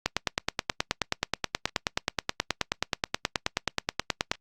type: click train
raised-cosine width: 0.2 ms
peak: -6 dBFS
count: 41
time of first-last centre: 0.06-4.315 s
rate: 9.4 Hz
effects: noise-tail reverb RT60 0.1 s tail -24 dB re dry + Opus 48 kbps